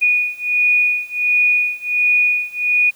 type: beating tone pair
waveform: sine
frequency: 2461 / 2462.4 Hz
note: D#7 / D#7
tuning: -20 / -19 cents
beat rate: 1.4 Hz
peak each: -17 / -16 dBFS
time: 0.01-2.91 s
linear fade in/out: 20 ms
effects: white hiss -50 dBFS RMS until 2.95 s